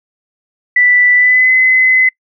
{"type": "tone with pitch glide", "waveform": "sine", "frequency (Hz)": [1975.5, 2033], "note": ["B6", "B6"], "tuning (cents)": [0, 50], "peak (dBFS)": -6, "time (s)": [0.76, 2.09], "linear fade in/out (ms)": 5, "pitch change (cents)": 50, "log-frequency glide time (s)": [1.15, 1.51], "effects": ["noise-tail reverb RT60 0.1 s tail -25 dB re dry"]}